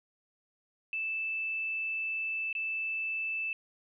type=tone with dropouts; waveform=sine; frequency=2637 Hz; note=E7; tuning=in tune; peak=-31 dBFS; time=0.93-3.53 s; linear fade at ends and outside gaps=1 ms; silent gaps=2.528-2.551 s; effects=none